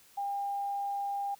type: tone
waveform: sine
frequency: 802 Hz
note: G5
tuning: 39 cents sharp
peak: -31 dBFS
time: 0.17-1.35 s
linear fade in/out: 10 ms
effects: white hiss -60 dBFS RMS until 1.39 s